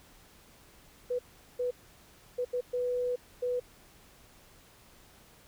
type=tone bursts at uneven times; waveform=sine; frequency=493.9 Hz; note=B4; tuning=in tune; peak=-28 dBFS; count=6; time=1.1-1.19 / 1.59-1.71 / 2.38-2.45 / 2.53-2.61 / 2.73-3.16 / 3.42-3.6 s; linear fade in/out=10 ms; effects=pink hiss -58 dBFS RMS until 5.47 s